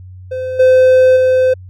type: tone with level steps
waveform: triangle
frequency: 514 Hz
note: C5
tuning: 31 cents flat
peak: -16 / -3 / -6 dBFS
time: 0.31-1.54 s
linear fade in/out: 10 ms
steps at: 0.59 / 1.16 s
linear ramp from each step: 10 ms
effects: added 92 Hz sine -31 dBFS peak until 1.69 s